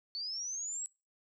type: linear sweep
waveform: sine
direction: up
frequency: 4413 to 7800 Hz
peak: -36 dBFS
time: 0.15-0.86 s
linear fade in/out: 0 ms
effects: noise-tail reverb RT60 0.3 s tail -25 dB re dry